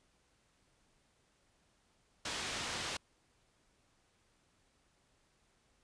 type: low-pass noise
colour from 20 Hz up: white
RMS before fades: -40 dBFS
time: 2.25-2.97 s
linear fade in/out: 5 ms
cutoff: 4800 Hz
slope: 12 dB/octave
effects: pink hiss -73 dBFS RMS until 5.83 s + resampled to 22050 Hz